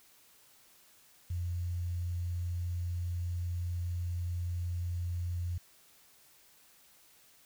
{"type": "tone with quantisation", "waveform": "sine", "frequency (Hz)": 87.5, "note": "F2", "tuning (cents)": 4, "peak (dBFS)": -32, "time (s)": [1.3, 5.58], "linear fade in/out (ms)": 5, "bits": 10, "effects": ["white hiss -62 dBFS RMS until 7.45 s"]}